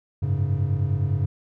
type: chord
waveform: triangle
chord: F# suspended second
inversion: none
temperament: equal with one note detuned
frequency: 94.01 / 103.83 / 138.59 Hz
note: F#2 / G#2 / C#3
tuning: +28 / 0 / 0 cents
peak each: -23 dBFS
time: 0.22-1.26 s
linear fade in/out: 10 ms
effects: none